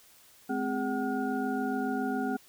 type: tone cluster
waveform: sine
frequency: 212.4 / 259.5 / 410.6 / 754 / 1432 Hz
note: G#3 / C4 / G#4 / F#5 / F6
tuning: +39 / -14 / -20 / +32 / +43 cents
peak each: -36 / -31 / -36 / -35 / -39 dBFS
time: 0.49-2.37 s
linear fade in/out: 10 ms
effects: white hiss -58 dBFS RMS until 2.48 s